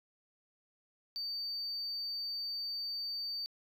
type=tone; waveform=sine; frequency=4600 Hz; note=D8; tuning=37 cents flat; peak=-34 dBFS; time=1.16-3.46 s; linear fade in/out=0 ms; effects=tanh soft clip ceiling -34 dBFS